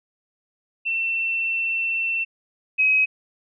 sine tone pair in turn, 2692 / 2541 Hz, E7 / D#7, +36 / +36 cents, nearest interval minor second, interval 100 cents, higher first, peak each -21 / -15 dBFS, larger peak second, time 0.85-2.25 / 2.78-3.06 s, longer first, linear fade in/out 20 ms, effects none

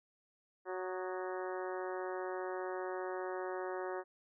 harmonic tone with a mistuned harmonic, 185 Hz, F#3, in tune, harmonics 2 / 3 / 4 / 5 / 6 / 7 / 8 / 9 / 10, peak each -40 / -44 / -46 / -48 / -50 / -51 / -52 / -53 / -54 dBFS, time 0.65-4.04 s, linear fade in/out 50 ms, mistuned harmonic 7, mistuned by -59 cents, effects none

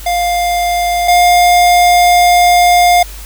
square tone pair in turn, 702 / 706.9 Hz, F5 / F5, +9 / +21 cents, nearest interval unison, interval 12 cents, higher second, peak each -12 / -6 dBFS, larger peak second, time 0.06-1.08 / 1.08-3.03 s, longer second, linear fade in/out 5 ms, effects added 50 Hz sine -27 dBFS peak until 3.25 s + white hiss -33 dBFS RMS until 3.25 s

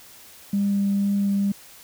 sine tone with vibrato, 200 Hz, G3, 35 cents sharp, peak -18 dBFS, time 0.53-1.52 s, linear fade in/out 5 ms, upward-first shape triangle, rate 2.1 Hz, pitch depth 9 cents each way, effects tanh soft clip ceiling -14 dBFS + white hiss -47 dBFS RMS until 1.83 s

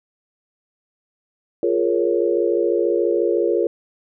sine chord, Bb minor seventh, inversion second, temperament equal with one note detuned, 349.2 / 415.3 / 469.4 / 554.4 Hz, F4 / Ab4 / Bb4 / Db5, 0 / 0 / +12 / 0 cents, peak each -20 / -22 / -21 / -24 dBFS, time 1.63-3.67 s, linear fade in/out 2 ms, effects none

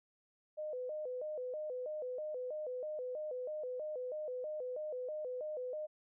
sine tone with vibrato, 554.4 Hz, C#5, in tune, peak -38 dBFS, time 0.57-5.87 s, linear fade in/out 20 ms, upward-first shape square, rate 3.1 Hz, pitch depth 170 cents each way, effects none

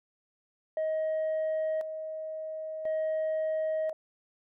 sine tone with tremolo, 630 Hz, D#5, 21 cents sharp, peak -25 dBFS, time 0.77-3.93 s, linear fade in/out 2 ms, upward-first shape square, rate 0.48 Hz, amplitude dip 65%, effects tanh soft clip ceiling -26 dBFS

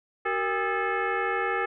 sine tone with frequency modulation, 467.9 Hz, A#4, 6 cents sharp, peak -24 dBFS, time 0.25-1.66 s, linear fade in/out 10 ms, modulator 424 Hz, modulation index 3.9, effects none

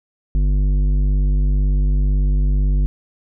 triangle tone with tanh clipping, 49 Hz, G1, in tune, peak -15 dBFS, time 0.35-2.86 s, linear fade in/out 0 ms, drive 15 dB, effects none

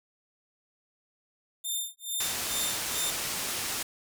10% pulse tone with tremolo, 3608 Hz, A7, 43 cents sharp, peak -21 dBFS, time 1.64-3.11 s, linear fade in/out 10 ms, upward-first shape sine, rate 2.3 Hz, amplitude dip 100%
white low-pass noise, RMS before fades -33 dBFS, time 2.2-3.83 s, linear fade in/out 5 ms, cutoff 11000 Hz, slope 12 dB/octave
effects none

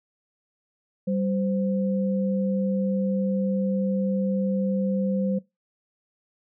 sine tone pair together, 193.66 / 517 Hz, G3 / C5, -21 / -21 cents, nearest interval octave + perfect fourth, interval 1700 cents, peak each -23 / -29 dBFS, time 1.07-5.39 s, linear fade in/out 10 ms, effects noise-tail reverb RT60 0.2 s tail -20 dB re dry

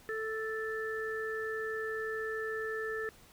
harmonic tone, 440 Hz, A4, in tune, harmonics 1 / 3 / 4, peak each -36 / -44 / -38 dBFS, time 0.09-3.09 s, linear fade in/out 0 ms, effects pink hiss -59 dBFS RMS until 3.32 s

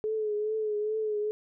sine tone with vibrato, 427.6 Hz, A4, 49 cents flat, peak -27 dBFS, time 0.04-1.31 s, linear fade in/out 0 ms, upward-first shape triangle, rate 2.4 Hz, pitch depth 51 cents each way, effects none

